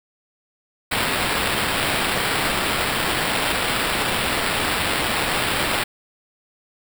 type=noise with sample-and-hold; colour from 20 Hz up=white; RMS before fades=-22 dBFS; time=0.91-5.84 s; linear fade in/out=10 ms; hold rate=6300 Hz; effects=none